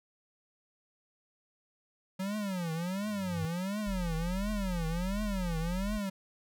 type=tone with vibrato; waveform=square; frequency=184.8 Hz; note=F#3; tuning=2 cents flat; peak=-33 dBFS; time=2.19-6.1 s; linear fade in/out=10 ms; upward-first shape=triangle; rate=1.4 Hz; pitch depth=270 cents each way
type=tone with exponential growth; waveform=sine; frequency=98 Hz; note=G2; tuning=in tune; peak=-32 dBFS; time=2.85-3.45 s; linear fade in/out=0 ms; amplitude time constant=130 ms
type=tone; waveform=sine; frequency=43.65 Hz; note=F1; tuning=in tune; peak=-34 dBFS; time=3.86-5.99 s; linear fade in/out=20 ms
effects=none